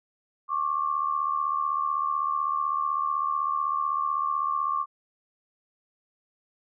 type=tone pair together; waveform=sine; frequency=1090 / 1165.9 Hz; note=C#6 / D6; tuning=-29 / -13 cents; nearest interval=minor second; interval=116 cents; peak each=-27 dBFS; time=0.48-4.86 s; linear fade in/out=50 ms; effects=none